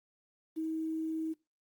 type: tone with quantisation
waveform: sine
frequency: 319.4 Hz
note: D#4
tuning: 45 cents sharp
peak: -32 dBFS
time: 0.56-1.34 s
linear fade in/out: 20 ms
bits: 10
effects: noise-tail reverb RT60 0.2 s tail -21 dB re dry + Opus 32 kbps

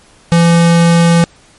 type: tone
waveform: square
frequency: 169.2 Hz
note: E3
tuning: 45 cents sharp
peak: -6 dBFS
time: 0.32-1.24 s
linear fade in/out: 0 ms
effects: pink hiss -45 dBFS RMS until 1.58 s + MP3 48 kbps

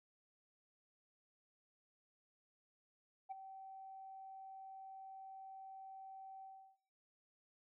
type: tone with ADSR envelope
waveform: sine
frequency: 770 Hz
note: G5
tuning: 31 cents flat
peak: -39 dBFS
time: 3.29-6.77 s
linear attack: 25 ms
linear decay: 14 ms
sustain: -11 dB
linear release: 340 ms
effects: noise-tail reverb RT60 0.8 s tail -24 dB re dry + tanh soft clip ceiling -39 dBFS

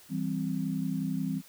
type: chord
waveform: sine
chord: C major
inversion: first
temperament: equal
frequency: 164.81 / 196 / 261.6 Hz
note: E3 / G3 / C4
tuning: 0 / 0 / 0 cents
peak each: -33 dBFS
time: 0.09-1.42 s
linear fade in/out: 50 ms
effects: white hiss -55 dBFS RMS until 1.48 s

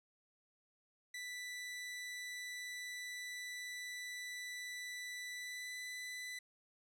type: tone with pitch glide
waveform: sawtooth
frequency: 1979 to 1993.9 Hz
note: B6 to B6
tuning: +3 to +16 cents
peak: -40 dBFS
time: 1.14-6.39 s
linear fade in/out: 5 ms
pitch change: +13 cents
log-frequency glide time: 5.35-5.75 s
effects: low-pass 11000 Hz 12 dB/octave

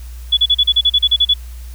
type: tone bursts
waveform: sine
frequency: 3414 Hz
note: G#7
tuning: 47 cents sharp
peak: -8 dBFS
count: 12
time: 0.32-1.34 s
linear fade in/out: 10 ms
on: 52 ms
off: 36 ms
effects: added 60 Hz sine -28 dBFS peak until 1.74 s + white hiss -45 dBFS RMS until 1.74 s

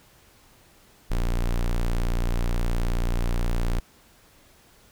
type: tone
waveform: square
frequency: 29.42 Hz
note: A#0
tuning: 17 cents sharp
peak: -22 dBFS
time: 1.1-3.8 s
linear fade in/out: 10 ms
effects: pink hiss -56 dBFS RMS until 4.91 s

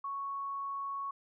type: tone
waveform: sine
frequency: 1108.7 Hz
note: C#6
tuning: in tune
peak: -35 dBFS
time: 0.04-1.11 s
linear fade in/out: 5 ms
effects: none

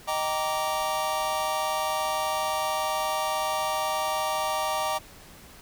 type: chord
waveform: square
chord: Eb major seventh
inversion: none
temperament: just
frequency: 622.3 / 777.8 / 933.4 / 1166.7 Hz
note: Eb5 / G5 / Bb5 / D6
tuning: 0 / -14 / +2 / -12 cents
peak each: -32 dBFS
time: 0.07-4.99 s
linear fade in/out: 20 ms
effects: pink hiss -49 dBFS RMS until 5.61 s

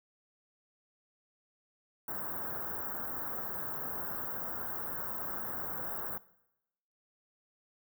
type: band-stop noise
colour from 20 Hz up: white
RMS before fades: -38 dBFS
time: 2.08-6.18 s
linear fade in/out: 5 ms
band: 1600 to 15000 Hz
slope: 48 dB/octave
effects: noise-tail reverb RT60 0.9 s tail -20 dB re dry + high-pass 60 Hz 12 dB/octave

